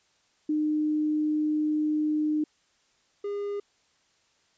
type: tone pair in turn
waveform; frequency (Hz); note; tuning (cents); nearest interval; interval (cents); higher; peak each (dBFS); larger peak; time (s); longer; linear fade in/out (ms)
sine / triangle; 304.6 / 406.6; D#4 / G#4; -37 / -37; perfect fourth; 500; second; -23 / -27; first; 0.49-2.44 / 3.24-3.6; first; 5
effects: white hiss -67 dBFS RMS until 4.57 s + resampled to 16000 Hz